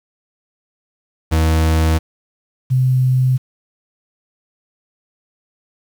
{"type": "tone pair in turn", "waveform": ["40% pulse", "sine"], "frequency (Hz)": [80, 128.73], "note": ["D#2", "C3"], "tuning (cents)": [49, -28], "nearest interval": "minor sixth", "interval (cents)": 823, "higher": "second", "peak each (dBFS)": -11, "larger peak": "neither", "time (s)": [[1.31, 1.99], [2.7, 3.38]], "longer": "neither", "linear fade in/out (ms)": 20, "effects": ["7-bit"]}